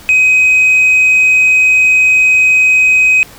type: tone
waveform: sine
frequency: 2522 Hz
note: D#7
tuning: 23 cents sharp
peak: -3 dBFS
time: 0.09-3.23 s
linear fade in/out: 0 ms
effects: tanh soft clip ceiling -4 dBFS + pink hiss -36 dBFS RMS until 3.38 s